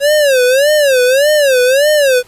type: tone with vibrato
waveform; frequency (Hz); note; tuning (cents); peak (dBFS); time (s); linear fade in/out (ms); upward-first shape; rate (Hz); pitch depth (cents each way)
square; 549; C#5; -17; -8; 0-2.23; 50; sine; 1.7; 180
effects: pink hiss -45 dBFS RMS until 2.27 s + resampled to 32000 Hz